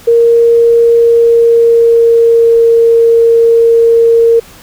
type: tone with pitch glide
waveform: sine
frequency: 466.2 to 461.4 Hz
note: A#4 to A#4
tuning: 0 to -18 cents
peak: -3 dBFS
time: 0.07-4.4 s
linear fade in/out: 10 ms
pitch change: -18 cents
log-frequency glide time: 0.99-2.64 s
effects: pink hiss -36 dBFS RMS until 4.62 s